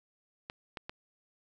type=clicks; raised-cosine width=0.3 ms; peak=-23 dBFS; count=3; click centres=0.499 / 0.772 / 0.895 s; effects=none